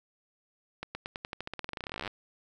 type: accelerating click train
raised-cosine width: 0.3 ms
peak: -20 dBFS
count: 30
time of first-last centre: 0.83-2.077 s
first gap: 120 ms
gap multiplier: 0.91
effects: none